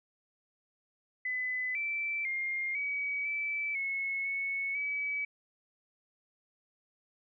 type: tone with pitch steps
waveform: sine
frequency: 2010 / 2330 / 2120 / 2270 / 2314 / 2189 / 2207 / 2286 Hz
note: B6 / D7 / C7 / C#7 / D7 / C#7 / C#7 / D7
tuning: +30 / -14 / +22 / +41 / -26 / -22 / -8 / -47 cents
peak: -31 dBFS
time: 1.25-5.25 s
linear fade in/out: 5 ms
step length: 500 ms
effects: none